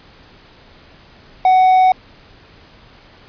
triangle tone, 746 Hz, F#5, 14 cents sharp, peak -6 dBFS, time 1.45-1.92 s, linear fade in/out 2 ms, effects pink hiss -45 dBFS RMS until 3.28 s + resampled to 11025 Hz

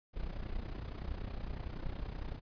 brown noise with amplitude modulation, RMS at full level -37 dBFS, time 0.13-2.41 s, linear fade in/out 50 ms, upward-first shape sine, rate 30.7 Hz, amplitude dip 75%, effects resampled to 11025 Hz

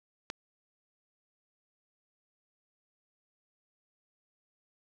click, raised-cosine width 0.2 ms, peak -18 dBFS, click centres 0.301 s, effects none

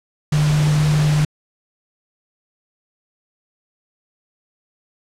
sine tone in noise, 150.1 Hz, D3, 38 cents sharp, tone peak -13 dBFS, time 0.32-1.25 s, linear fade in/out 5 ms, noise pink, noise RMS -26 dBFS, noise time 0.32-1.25 s, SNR +10 dB, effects low-pass 8000 Hz 12 dB/octave

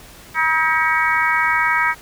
harmonic tone, 318.9 Hz, D#4, 43 cents sharp, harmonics 3 / 4 / 5 / 6 / 7, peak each -21 / -21 / -21 / -21 / -21 dBFS, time 0.34-1.95 s, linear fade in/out 50 ms, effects pink hiss -42 dBFS RMS until 2.01 s

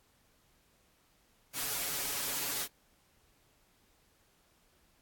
white noise with comb filter, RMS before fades -35 dBFS, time 1.53-2.68 s, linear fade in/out 50 ms, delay 7.1 ms, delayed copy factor +0.9, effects pink hiss -69 dBFS RMS until 5.01 s + AAC 64 kbps

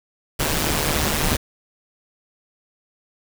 pink noise with amplitude modulation, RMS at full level -18 dBFS, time 0.39-1.37 s, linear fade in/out 10 ms, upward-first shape sine, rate 151 Hz, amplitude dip 75%, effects none

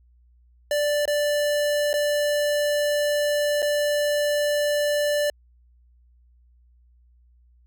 square tone with dropouts, 587.3 Hz, D5, in tune, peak -21 dBFS, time 0.71-5.3 s, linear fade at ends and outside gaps 2 ms, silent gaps 1.055-1.077 / 1.931-1.939 / 3.621-3.626 s, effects added 60 Hz sine -54 dBFS peak until 7.66 s

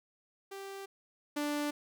sawtooth tone pair in turn, 392 / 293.7 Hz, G4 / D4, 0 / 0 cents, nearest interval perfect fourth, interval 500 cents, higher first, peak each -38 / -28 dBFS, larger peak second, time 0.51-0.86 / 1.36-1.71 s, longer neither, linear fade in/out 10 ms, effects none

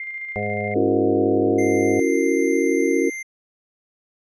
sine tone with tremolo, 2100 Hz, C7, 6 cents sharp, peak -27 dBFS, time 0-0.74 s, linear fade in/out 2 ms, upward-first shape square, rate 14 Hz, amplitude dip 35%
harmonic tone, 103.5 Hz, G#2, 5 cents flat, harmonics 1 / 2 / 4 / 5 / 6 / 7, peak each -30 / -30 / -30 / -30 / -30 / -30 dBFS, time 0.36-2 s, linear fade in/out 0 ms
sine chord, F# dominant seventh, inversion second, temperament just, 277.5 / 333 / 370 / 462.5 Hz, C#4 / E4 / F#4 / A#4, +2 / +18 / 0 / -14 cents, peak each -22 dBFS, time 0.75-3.1 s, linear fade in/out 10 ms
square tone, 2093 Hz, C7, in tune, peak -29 dBFS, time 1.58-3.23 s, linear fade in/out 10 ms
effects resampled to 22050 Hz

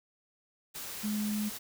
sine tone in noise, 210.8 Hz, G#3, 26 cents sharp, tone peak -30 dBFS, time 1.03-1.5 s, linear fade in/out 20 ms, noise white, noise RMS -41 dBFS, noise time 0.74-1.59 s, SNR +8 dB, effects none

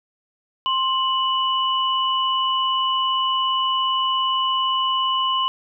sine tone pair together, 1052.9 / 2960 Hz, C6 / F#7, +11 / 0 cents, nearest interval octave + tritone, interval 1789 cents, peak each -20 / -22 dBFS, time 0.66-5.48 s, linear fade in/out 0 ms, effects none

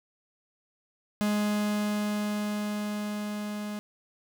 45% pulse tone with level ramp, 208.8 Hz, G#3, 10 cents sharp, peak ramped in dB -24 to -33 dBFS, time 1.21-3.79 s, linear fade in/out 0 ms, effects none

